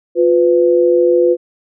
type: tone pair together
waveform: sine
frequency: 353.6 / 500 Hz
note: F4 / B4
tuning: +22 / +21 cents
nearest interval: tritone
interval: 599 cents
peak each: -11 dBFS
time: 0.15-1.37 s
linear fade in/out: 50 ms
effects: none